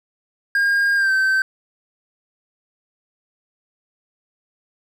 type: tone with pitch glide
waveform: triangle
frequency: 1617 to 1547.6 Hz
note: G#6 to G6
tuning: -47 to -23 cents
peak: -13 dBFS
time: 0.55-1.42 s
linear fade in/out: 2 ms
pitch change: -76 cents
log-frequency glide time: 0.96-1.12 s
effects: none